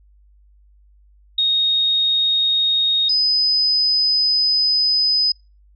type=tone pair in turn; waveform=sine; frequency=3729 / 5019 Hz; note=A#7 / D#8; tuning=0 / +14 cents; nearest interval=perfect fourth; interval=514 cents; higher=second; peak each=-14 dBFS; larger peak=neither; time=1.38-3.09 / 3.09-5.32 s; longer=second; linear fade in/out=5 ms; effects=noise-tail reverb RT60 0.3 s tail -26 dB re dry + added 50 Hz sine -49 dBFS peak until 5.75 s